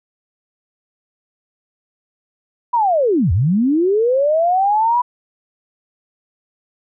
sine linear two-way sweep, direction down then up, 992 to 76.4 to 992 Hz, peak -12 dBFS, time 2.73-5.02 s, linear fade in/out 10 ms, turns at 3.32 s, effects none

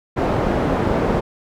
white low-pass noise, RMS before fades -19 dBFS, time 0.16-1.21 s, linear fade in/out 20 ms, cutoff 600 Hz, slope 12 dB/octave, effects none

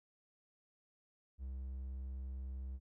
triangle tone, 65.41 Hz, C2, in tune, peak -39 dBFS, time 1.38-2.8 s, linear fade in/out 50 ms, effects none

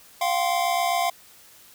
square chord, F suspended second, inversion none, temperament equal with one note detuned, 698.5 / 766.1 / 1046.5 Hz, F5 / G5 / C6, 0 / -40 / 0 cents, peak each -24 / -28 / -29 dBFS, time 0.21-1.1 s, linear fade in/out 5 ms, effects white hiss -51 dBFS RMS until 1.74 s

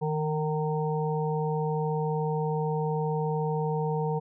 harmonic tone with a mistuned harmonic, 153.3 Hz, D#3, 25 cents flat, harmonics 1 / 3 / 5 / 6, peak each -28 / -30 / -36 / -35 dBFS, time 0.01-4.2 s, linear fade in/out 20 ms, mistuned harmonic 1, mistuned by +31 cents, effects none

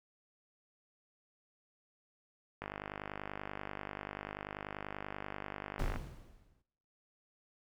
click train, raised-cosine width 0.5 ms, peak -25 dBFS, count 169, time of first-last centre 2.62-5.96 s, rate 50.3 Hz
brown noise with exponential decay, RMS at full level -33 dBFS, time 5.79-6.62 s, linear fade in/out 5 ms, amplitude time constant 180 ms
effects noise-tail reverb RT60 0.9 s tail -20 dB re dry

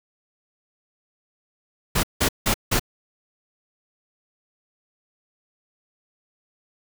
pink noise bursts, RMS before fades -20 dBFS, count 4, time 1.95-2.796 s, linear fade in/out 10 ms, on 84 ms, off 170 ms, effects none

